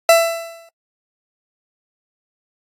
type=tone with exponential decay; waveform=40% pulse; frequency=667 Hz; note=E5; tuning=20 cents sharp; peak=-5 dBFS; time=0.09-0.69 s; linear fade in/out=2 ms; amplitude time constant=130 ms; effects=noise-tail reverb RT60 0.1 s tail -25 dB re dry + AAC 64 kbps